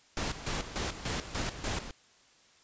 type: noise with tremolo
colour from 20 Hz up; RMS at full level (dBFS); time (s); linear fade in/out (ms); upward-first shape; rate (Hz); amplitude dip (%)
pink; -33; 0.17-1.91; 0; square; 3.4; 70
effects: white hiss -62 dBFS RMS until 2.63 s + resampled to 16000 Hz